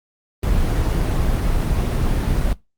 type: noise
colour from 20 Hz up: brown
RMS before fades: -18 dBFS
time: 0.43-2.53 s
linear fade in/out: 2 ms
effects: noise-tail reverb RT60 0.2 s tail -21 dB re dry + Opus 24 kbps